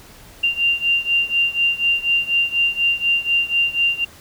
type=beating tone pair; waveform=sine; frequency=2781 / 2785.1 Hz; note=F7 / F7; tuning=-8 / -5 cents; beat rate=4.1 Hz; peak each=-18 / -20 dBFS; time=0.43-4.05 s; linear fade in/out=10 ms; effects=pink hiss -44 dBFS RMS until 4.2 s